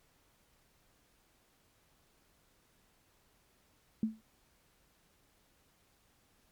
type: tone with exponential decay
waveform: sine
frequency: 220 Hz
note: A3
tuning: in tune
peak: -25 dBFS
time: 4.03-4.21 s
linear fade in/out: 2 ms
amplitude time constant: 38 ms
effects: pink hiss -70 dBFS RMS until 6.51 s + MP3 96 kbps